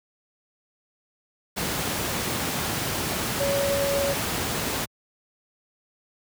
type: tone in noise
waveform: sine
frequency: 560 Hz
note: C#5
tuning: 18 cents sharp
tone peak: -23 dBFS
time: 3.39-4.14 s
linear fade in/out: 20 ms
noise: pink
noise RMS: -27 dBFS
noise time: 1.56-4.86 s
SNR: +1 dB
effects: high-pass 80 Hz 12 dB/octave